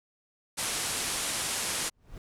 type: low-pass noise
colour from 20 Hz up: white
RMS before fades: -32 dBFS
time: 0.57-1.9 s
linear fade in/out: 20 ms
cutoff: 11000 Hz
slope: 48 dB/octave
type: noise with exponential growth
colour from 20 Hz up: brown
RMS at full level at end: -38 dBFS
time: 1.89-2.18 s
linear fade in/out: 2 ms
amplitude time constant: 61 ms
effects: none